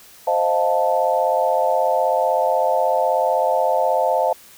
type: chord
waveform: sine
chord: F dominant seventh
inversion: second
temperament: equal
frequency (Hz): 523.3 / 622.3 / 698.5 / 880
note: C5 / Eb5 / F5 / A5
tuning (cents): 0 / 0 / 0 / 0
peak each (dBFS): -21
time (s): 0.27-4.33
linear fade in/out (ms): 5
effects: white hiss -46 dBFS RMS until 4.57 s